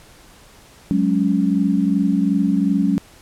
sine chord, F# suspended second, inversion none, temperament equal with one note detuned, 185 / 207.7 / 278.6 Hz, F#3 / G#3 / C#4, 0 / 0 / +9 cents, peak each -19 dBFS, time 0.91-2.98 s, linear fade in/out 0 ms, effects pink hiss -47 dBFS RMS until 3.21 s + low-pass 12000 Hz 12 dB/octave

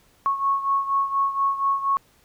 sine beating tone pair, 1100 / 1104.2 Hz, C#6 / C#6, -14 / -7 cents, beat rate 4.2 Hz, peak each -21 / -26 dBFS, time 0.26-1.97 s, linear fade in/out 0 ms, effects pink hiss -59 dBFS RMS until 2.24 s

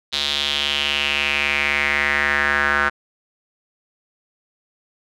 square tone with band-pass filter sweep, 71.9 Hz, D2, 36 cents flat, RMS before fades -20 dBFS, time 0.12-2.9 s, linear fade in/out 20 ms, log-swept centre 3800 to 1500 Hz, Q 4.6, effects none

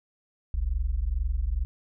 sine tone pair together, 44.39 / 66.6 Hz, F1 / C2, +29 / +31 cents, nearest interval perfect fifth, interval 702 cents, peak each -27 dBFS, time 0.54-1.65 s, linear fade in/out 0 ms, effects none

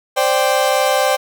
35% pulse chord, C suspended second, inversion none, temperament equal, 523.3 / 587.3 / 784 Hz, C5 / D5 / G5, 0 / 0 / 0 cents, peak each -16 dBFS, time 0.16-1.17 s, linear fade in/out 20 ms, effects none

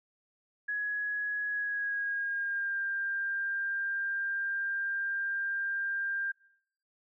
sine tone with pitch glide, 1676 to 1593.9 Hz, G#6 to G6, +15 to +28 cents, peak -30 dBFS, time 0.68-6.32 s, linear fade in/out 10 ms, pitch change -87 cents, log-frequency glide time 1.48-2.79 s, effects noise-tail reverb RT60 0.7 s tail -23 dB re dry

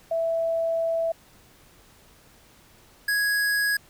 sine / square tone pair in turn, 660 / 1663.1 Hz, E5 / G#6, +2 / +2 cents, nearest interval octave + major third, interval 1600 cents, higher second, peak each -22 dBFS, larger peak neither, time 0.11-1.12 / 3.08-3.77 s, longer first, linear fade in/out 5 ms, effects pink hiss -55 dBFS RMS until 3.89 s

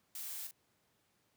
blue noise with echo, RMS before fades -44 dBFS, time 0.15-0.47 s, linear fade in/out 2 ms, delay 41 ms, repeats 1, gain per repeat -7 dB, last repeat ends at 0.511 s, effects pink hiss -75 dBFS RMS until 1.36 s + high-pass 100 Hz 12 dB/octave

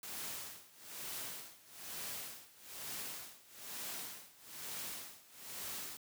white noise with tremolo, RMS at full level -43 dBFS, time 0.03-5.97 s, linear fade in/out 2 ms, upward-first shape sine, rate 1.1 Hz, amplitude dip 90%, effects high-pass 80 Hz 12 dB/octave

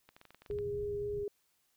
clicks, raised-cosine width 0.3 ms, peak -38 dBFS, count 10, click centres 0.09 / 0.165 / 0.214 / 0.253 / 0.306 / 0.346 / 0.42 / 0.462 / 0.511 / 0.587 s
white low-pass noise, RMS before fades -47 dBFS, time 0.49-1.24 s, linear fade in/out 10 ms, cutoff 150 Hz, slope 48 dB/octave
sine tone with vibrato, 410.6 Hz, G#4, 20 cents flat, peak -34 dBFS, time 0.5-1.28 s, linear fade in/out 2 ms, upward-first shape sine, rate 3.8 Hz, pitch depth 8 cents each way
effects white hiss -75 dBFS RMS until 1.76 s

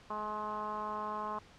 10% pulse tone with low-pass filter, 211.9 Hz, G#3, 35 cents sharp, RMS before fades -38 dBFS, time 0.1-1.39 s, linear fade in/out 5 ms, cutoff 1100 Hz, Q 4.9, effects pink hiss -58 dBFS RMS until 1.58 s + low-pass 5000 Hz 12 dB/octave

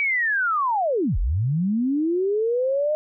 sine linear two-way sweep, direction down then up, 2305 to 33.05 to 617 Hz, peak -19 dBFS, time 0-2.95 s, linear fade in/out 0 ms, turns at 1.18 s, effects none

